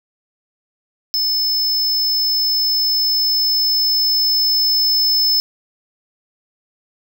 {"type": "tone with level ramp", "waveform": "square", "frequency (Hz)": 5240, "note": "E8", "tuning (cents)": -11, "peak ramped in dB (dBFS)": [-16, -13], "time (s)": [1.14, 5.4], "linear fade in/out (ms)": 0, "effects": []}